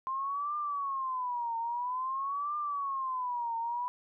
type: tone with vibrato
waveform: sine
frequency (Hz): 1046.5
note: C6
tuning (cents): 0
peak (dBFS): -31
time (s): 0.07-3.88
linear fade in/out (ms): 0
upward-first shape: triangle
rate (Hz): 0.5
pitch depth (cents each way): 240
effects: none